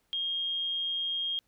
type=tone; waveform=sine; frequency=3236 Hz; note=G#7; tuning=46 cents flat; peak=-29 dBFS; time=0.13-1.39 s; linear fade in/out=0 ms; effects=pink hiss -73 dBFS RMS until 1.47 s